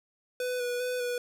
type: tone with vibrato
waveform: square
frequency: 493.9 Hz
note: B4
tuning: in tune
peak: -30 dBFS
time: 0.4-1.18 s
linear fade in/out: 2 ms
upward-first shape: square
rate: 2.5 Hz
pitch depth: 18 cents each way
effects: none